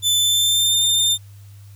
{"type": "tone with pitch glide", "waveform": "sawtooth", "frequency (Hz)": [3520, 3606], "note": ["A7", "A7"], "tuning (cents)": [0, 42], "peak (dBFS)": -12, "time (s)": [0.02, 1.18], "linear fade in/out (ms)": 50, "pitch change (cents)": 42, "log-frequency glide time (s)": [0.19, 0.74], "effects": ["added 100 Hz sine -39 dBFS peak until 1.75 s", "white hiss -55 dBFS RMS until 1.75 s"]}